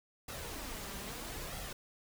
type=noise with flanger; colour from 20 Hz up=pink; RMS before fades=-43 dBFS; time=0.28-1.73 s; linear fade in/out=5 ms; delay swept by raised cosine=1.5 to 5.1 ms; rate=0.77 Hz; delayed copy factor=+0.5; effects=none